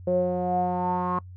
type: tone with low-pass filter sweep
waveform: sawtooth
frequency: 179.8 Hz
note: F#3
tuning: 49 cents flat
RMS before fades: -25 dBFS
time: 0.07-1.19 s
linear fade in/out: 5 ms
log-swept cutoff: 510 to 1100 Hz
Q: 9.9
effects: noise-tail reverb RT60 0.1 s tail -24 dB re dry + added 91 Hz sine -40 dBFS peak until 1.36 s